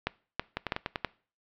two click trains, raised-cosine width 0.3 ms, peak -11 / -14 dBFS, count 4 / 5, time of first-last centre 0.07-1.047 / 0.57-0.958 s, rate 3.07 / 10.3 Hz, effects noise-tail reverb RT60 0.4 s tail -22 dB re dry + low-pass 4000 Hz 12 dB/octave

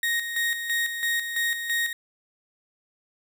35% pulse tone with tremolo, 1867 Hz, A#6, 2 cents sharp, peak -21 dBFS, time 0.03-1.93 s, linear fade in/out 2 ms, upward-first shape square, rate 3 Hz, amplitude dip 55%, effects none

